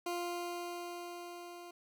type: tone with level ramp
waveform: 20% pulse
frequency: 349.2 Hz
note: F4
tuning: in tune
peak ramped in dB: -30 to -43 dBFS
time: 0.06-1.71 s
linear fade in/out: 5 ms
effects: none